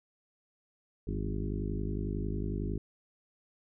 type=harmonic tone with a mistuned harmonic; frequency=51 Hz; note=G#1; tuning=31 cents flat; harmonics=1 / 2 / 3 / 4 / 5 / 6 / 7 / 8; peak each=-35 / -38 / -40 / -41 / -42 / -43 / -43 / -44 dBFS; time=1.07-2.78 s; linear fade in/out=5 ms; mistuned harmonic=3; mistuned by=+73 cents; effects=none